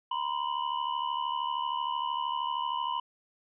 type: ring-modulated tone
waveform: square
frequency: 987.8 Hz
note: B5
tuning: in tune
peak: -27 dBFS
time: 0.11-3 s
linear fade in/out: 5 ms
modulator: 36.5 Hz
effects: resampled to 8000 Hz